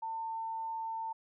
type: tone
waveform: sine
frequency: 899 Hz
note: A5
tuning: 37 cents sharp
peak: -35 dBFS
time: 0.02-1.13 s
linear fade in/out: 10 ms
effects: none